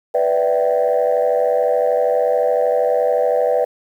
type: chord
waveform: sine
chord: E minor seventh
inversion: second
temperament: equal with one note detuned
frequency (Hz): 493.9 / 587.3 / 659.3 / 770.1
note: B4 / D5 / E5 / G5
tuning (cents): 0 / 0 / 0 / -31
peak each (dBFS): -16 / -18 / -20 / -22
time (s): 0.14-3.65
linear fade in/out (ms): 10
effects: tanh soft clip ceiling -7 dBFS + 8-bit